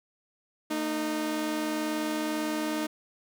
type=tone pair together; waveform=sawtooth; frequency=225.7 / 307.9 Hz; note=A3 / D#4; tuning=+44 / -18 cents; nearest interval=perfect fourth; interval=538 cents; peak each=-32 / -25 dBFS; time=0.7-2.87 s; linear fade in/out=10 ms; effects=none